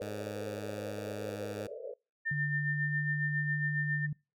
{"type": "band-pass noise", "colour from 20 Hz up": "pink", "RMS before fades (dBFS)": -42, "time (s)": [0, 1.94], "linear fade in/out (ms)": 2, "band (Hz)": [430, 600], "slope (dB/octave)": 96}
{"type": "tone", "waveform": "10% pulse", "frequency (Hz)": 103.83, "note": "G#2", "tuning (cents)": 0, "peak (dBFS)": -31, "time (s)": [0.01, 1.67], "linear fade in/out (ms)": 5}
{"type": "tone with tremolo", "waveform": "sine", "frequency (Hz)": 1800, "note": "A6", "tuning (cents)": 39, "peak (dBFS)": -30, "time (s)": [2.25, 4.07], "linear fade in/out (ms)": 20, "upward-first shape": "sine", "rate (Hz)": 7.3, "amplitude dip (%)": 55}
{"type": "tone with pitch glide", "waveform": "sine", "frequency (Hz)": [146.83, 148.97], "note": ["D3", "D3"], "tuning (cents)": [0, 25], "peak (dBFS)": -32, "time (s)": [2.31, 4.13], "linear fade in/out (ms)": 5, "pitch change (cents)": 25, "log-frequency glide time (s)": [2.55, 3]}
{"effects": ["noise-tail reverb RT60 0.3 s tail -26 dB re dry"]}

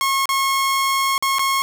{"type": "tone with dropouts", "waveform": "sawtooth", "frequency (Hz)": 1086, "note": "C#6", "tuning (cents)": -36, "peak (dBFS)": -13, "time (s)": [0.01, 1.62], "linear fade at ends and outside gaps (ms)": 0, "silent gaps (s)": [[0.256, 0.291], [1.179, 1.225], [1.385, 1.393]], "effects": []}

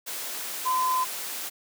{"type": "tone in noise", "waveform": "sine", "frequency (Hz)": 1022, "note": "C6", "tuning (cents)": -41, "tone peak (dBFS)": -22, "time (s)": [0.65, 1.05], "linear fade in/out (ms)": 20, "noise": "white", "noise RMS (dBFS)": -34, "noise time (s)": [0.06, 1.5], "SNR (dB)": 9, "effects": ["high-pass 300 Hz 12 dB/octave"]}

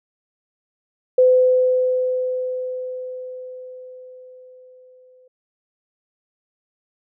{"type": "tone with exponential decay", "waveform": "sine", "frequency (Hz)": 508, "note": "B4", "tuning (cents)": 49, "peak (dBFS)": -9, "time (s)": [1.18, 5.28], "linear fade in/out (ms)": 5, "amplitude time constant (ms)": 890, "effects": []}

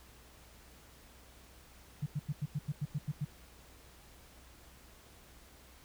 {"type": "tone bursts", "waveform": "sine", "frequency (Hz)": 146.83, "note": "D3", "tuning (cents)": 0, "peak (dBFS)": -31, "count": 10, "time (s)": [2.02, 3.251], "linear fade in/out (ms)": 10, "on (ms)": 43, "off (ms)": 89, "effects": ["added 62 Hz sine -60 dBFS peak until 5.84 s", "pink hiss -59 dBFS RMS until 5.84 s"]}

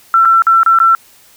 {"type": "tone with dropouts", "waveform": "sine", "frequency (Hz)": 1345, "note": "E6", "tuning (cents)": 34, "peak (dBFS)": -5, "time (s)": [0.14, 0.95], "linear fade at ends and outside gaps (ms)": 1, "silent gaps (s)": [[0.251, 0.255], [0.421, 0.468], [0.632, 0.662], [0.788, 0.801]], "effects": ["white hiss -45 dBFS RMS until 1.36 s"]}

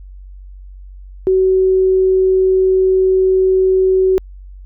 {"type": "tone", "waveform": "sine", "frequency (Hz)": 376.4, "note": "F#4", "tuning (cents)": 30, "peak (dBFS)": -9, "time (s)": [1.27, 4.18], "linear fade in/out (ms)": 0, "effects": ["added 47 Hz sine -32 dBFS peak until 4.65 s"]}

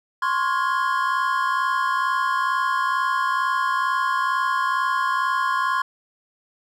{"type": "chord", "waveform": "triangle", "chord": "Db major seventh", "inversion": "third", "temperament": "equal with one note detuned", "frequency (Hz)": [1046.5, 1108.7, 1419.7, 1661.2], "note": ["C6", "Db6", "F6", "Ab6"], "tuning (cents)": [0, 0, 28, 0], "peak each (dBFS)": [-20, -25, -26, -26], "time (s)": [0.22, 5.82], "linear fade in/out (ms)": 5, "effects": []}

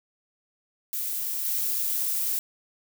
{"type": "noise with level steps", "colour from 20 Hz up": "violet", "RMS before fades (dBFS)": [-30, -27], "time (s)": [0.93, 2.39], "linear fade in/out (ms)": 0, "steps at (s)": 1.45, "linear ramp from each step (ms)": 2, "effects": []}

